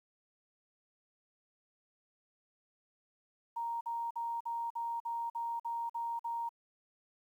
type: tone bursts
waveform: sine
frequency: 932 Hz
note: A#5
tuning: 1 cent flat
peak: -34 dBFS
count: 10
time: 3.56-6.492 s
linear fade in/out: 10 ms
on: 250 ms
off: 48 ms
effects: 11-bit